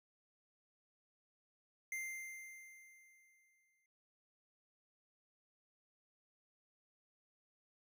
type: tone with exponential decay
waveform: square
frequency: 2093 Hz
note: C7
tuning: in tune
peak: -40 dBFS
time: 1.92-3.86 s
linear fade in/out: 2 ms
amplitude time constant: 420 ms
effects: noise-tail reverb RT60 0.2 s tail -21 dB re dry